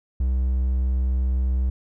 triangle tone, 63.9 Hz, C2, 40 cents flat, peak -17 dBFS, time 0.2-1.7 s, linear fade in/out 5 ms, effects none

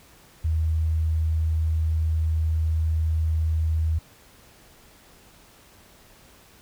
sine tone, 79.8 Hz, D#2, 44 cents sharp, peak -20 dBFS, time 0.44-3.99 s, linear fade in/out 10 ms, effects pink hiss -53 dBFS RMS until 6.61 s

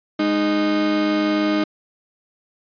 35% pulse tone pair together, 207.7 / 308.6 Hz, G#3 / D#4, 0 / -14 cents, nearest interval perfect fifth, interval 686 cents, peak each -23 / -16 dBFS, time 0.19-1.64 s, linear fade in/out 5 ms, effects resampled to 11025 Hz

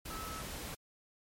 sine tone in noise, 1300 Hz, E6, 24 cents flat, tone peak -44 dBFS, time 0.1-0.42 s, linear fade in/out 10 ms, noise pink, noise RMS -43 dBFS, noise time 0.05-0.75 s, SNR -4 dB, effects MP3 64 kbps

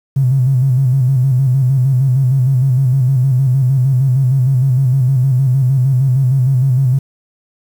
triangle tone with vibrato, 130.81 Hz, C3, in tune, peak -5 dBFS, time 0.16-6.99 s, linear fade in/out 10 ms, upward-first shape square, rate 6.5 Hz, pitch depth 73 cents each way, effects tanh soft clip ceiling -7 dBFS + 7-bit

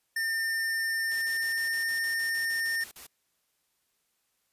square tone with pitch glide, 1805 to 1818.6 Hz, A6 to A#6, +44 to -43 cents, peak -28 dBFS, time 0.16-2.84 s, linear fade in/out 5 ms, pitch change +13 cents, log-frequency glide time 1.05-1.9 s
white noise bursts, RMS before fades -46 dBFS, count 13, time 1.11-3.068 s, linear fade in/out 5 ms, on 110 ms, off 44 ms
effects white hiss -75 dBFS RMS until 4.52 s + resampled to 32000 Hz

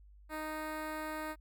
10% pulse tone with notch filter, 310 Hz, D#4, 6 cents flat, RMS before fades -40 dBFS, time 0.29-1.36 s, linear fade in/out 50 ms, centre 5900 Hz, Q 0.73, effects added 50 Hz sine -55 dBFS peak until 1.4 s

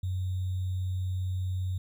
sine tone with sample-and-hold, 92.5 Hz, F#2, in tune, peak -28 dBFS, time 0.03-1.78 s, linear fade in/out 5 ms, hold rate 3675 Hz, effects none

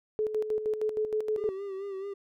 sine tone with tremolo, 430 Hz, A4, 40 cents flat, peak -25 dBFS, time 0.19-1.49 s, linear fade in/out 0 ms, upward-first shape square, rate 6.4 Hz, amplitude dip 60%
triangle tone with vibrato, 392 Hz, G4, in tune, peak -32 dBFS, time 1.37-2.14 s, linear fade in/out 10 ms, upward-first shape sine, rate 4.6 Hz, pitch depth 52 cents each way
effects none

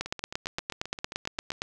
two click trains, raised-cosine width 0.2 ms, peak -20 / -12 dBFS, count 12 / 15, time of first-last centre 0.06-1.519 / 0.01-1.619 s, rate 7.54 / 8.7 Hz, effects none

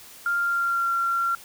sine tone with pitch glide, 1396.9 to 1372.1 Hz, F6 to F6, 0 to -31 cents, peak -21 dBFS, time 0.26-1.35 s, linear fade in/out 2 ms, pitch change -31 cents, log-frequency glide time 0.38-0.91 s, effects white hiss -46 dBFS RMS until 1.44 s

